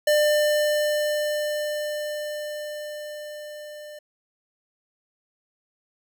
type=tone with level ramp; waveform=square; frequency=598 Hz; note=D5; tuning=31 cents sharp; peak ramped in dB=-17 to -39 dBFS; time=0.07-3.99 s; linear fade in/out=5 ms; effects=none